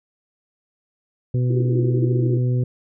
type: harmonic tone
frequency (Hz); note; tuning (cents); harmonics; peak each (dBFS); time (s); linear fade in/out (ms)
124.6; B2; +16; 1 / 2 / 3 / 4; -17 / -30 / -31 / -35; 1.34-2.64; 5
type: band-pass noise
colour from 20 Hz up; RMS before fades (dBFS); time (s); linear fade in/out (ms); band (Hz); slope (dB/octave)
white; -26; 1.5-2.38; 5; 320 to 370; 96
effects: none